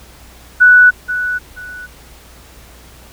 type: tone with echo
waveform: sine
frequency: 1480 Hz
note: F#6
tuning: in tune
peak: -3 dBFS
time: 0.6-0.91 s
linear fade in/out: 20 ms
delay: 480 ms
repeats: 2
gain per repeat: -12 dB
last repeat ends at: 1.87 s
effects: added 60 Hz sine -42 dBFS peak until 3.12 s + pink hiss -42 dBFS RMS until 3.12 s